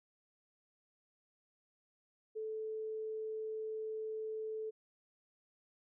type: tone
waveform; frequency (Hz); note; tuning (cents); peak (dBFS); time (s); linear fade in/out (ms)
sine; 436.9; A4; -12; -38; 2.35-4.71; 20
effects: none